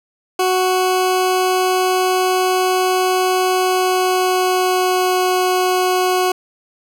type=tone with pitch glide; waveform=20% pulse; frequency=370 to 367.4 Hz; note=F#4 to F#4; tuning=0 to -12 cents; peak=-9 dBFS; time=0.39-6.32 s; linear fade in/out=5 ms; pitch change=-12 cents; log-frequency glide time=3.52-5.21 s; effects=none